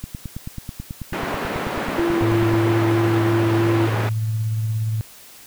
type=click train; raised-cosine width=5 ms; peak=-17 dBFS; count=24; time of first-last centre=0.04-2.537 s; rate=9.21 Hz
type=band-pass noise; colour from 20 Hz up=pink; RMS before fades=-26 dBFS; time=1.13-4.09 s; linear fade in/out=0 ms; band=220 to 2000 Hz; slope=12 dB/octave
type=tone with vibrato; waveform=triangle; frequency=338.3 Hz; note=E4; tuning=45 cents sharp; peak=-16 dBFS; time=1.98-3.87 s; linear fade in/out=5 ms; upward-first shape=square; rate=3.1 Hz; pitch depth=8 cents each way
type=tone with tremolo; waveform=sine; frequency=110 Hz; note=A2; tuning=in tune; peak=-18 dBFS; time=2.22-5.01 s; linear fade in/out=0 ms; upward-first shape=triangle; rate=17 Hz; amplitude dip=30%
effects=white hiss -44 dBFS RMS until 5.46 s